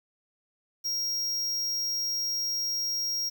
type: tone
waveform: square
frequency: 5600 Hz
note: F8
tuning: 4 cents sharp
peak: -28 dBFS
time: 0.84-3.3 s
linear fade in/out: 20 ms
effects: 9-bit